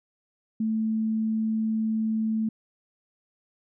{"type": "tone", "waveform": "sine", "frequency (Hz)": 220.2, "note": "A3", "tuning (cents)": 2, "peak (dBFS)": -23, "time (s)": [0.6, 2.49], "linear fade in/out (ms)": 5, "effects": []}